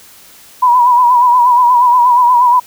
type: tone with vibrato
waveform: sine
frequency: 980 Hz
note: B5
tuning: 14 cents flat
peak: -5 dBFS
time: 0.62-2.6 s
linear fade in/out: 10 ms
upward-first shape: sine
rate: 8.4 Hz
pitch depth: 58 cents each way
effects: white hiss -40 dBFS RMS until 2.66 s